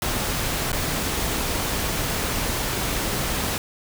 pink noise with dropouts, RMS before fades -25 dBFS, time 0.02-3.58 s, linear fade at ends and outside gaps 1 ms, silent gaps 0.718-0.729 s, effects none

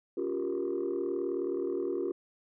sine chord, G half-diminished seventh, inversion second, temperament just, 282.2 / 352.8 / 392 / 470.4 Hz, Db4 / F4 / G4 / Bb4, +31 / +18 / 0 / +16 cents, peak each -37 / -32 / -33 / -37 dBFS, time 0.17-2.12 s, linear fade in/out 5 ms, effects tanh soft clip ceiling -24 dBFS

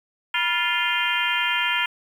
harmonic tone with a mistuned harmonic, 349.2 Hz, F4, in tune, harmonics 3 / 4 / 5 / 6 / 7 / 8 / 9, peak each -28 / -28 / -28 / -28 / -28 / -28 / -28 dBFS, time 0.34-1.86 s, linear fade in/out 5 ms, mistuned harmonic 3, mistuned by -130 cents, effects 8-bit

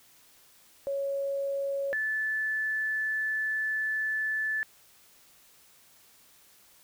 sine tone pair in turn, 554.4 / 1743.9 Hz, C#5 / A6, 0 / -16 cents, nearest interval octave + minor sixth, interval 1984 cents, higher second, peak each -28 / -27 dBFS, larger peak second, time 0.87-1.93 / 1.93-4.63 s, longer second, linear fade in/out 0 ms, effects white hiss -59 dBFS RMS until 6.83 s

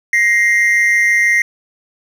triangle tone pair together, 1886.9 / 2093 Hz, A#6 / C7, +21 / 0 cents, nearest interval major second, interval 179 cents, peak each -11 dBFS, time 0.13-1.42 s, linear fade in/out 2 ms, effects none

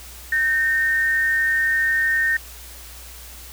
sine tone pair together, 1546.4 / 1834 Hz, G6 / A#6, -24 / -29 cents, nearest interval minor third, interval 295 cents, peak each -26 / -17 dBFS, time 0.32-2.37 s, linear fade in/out 5 ms, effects added 60 Hz sine -41 dBFS peak until 3.52 s + white hiss -41 dBFS RMS until 3.52 s

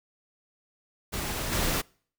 pink noise with level steps, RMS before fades -32 / -27 dBFS, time 1.12-1.82 s, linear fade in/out 20 ms, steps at 1.51 s, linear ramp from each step 20 ms, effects noise-tail reverb RT60 0.5 s tail -26 dB re dry

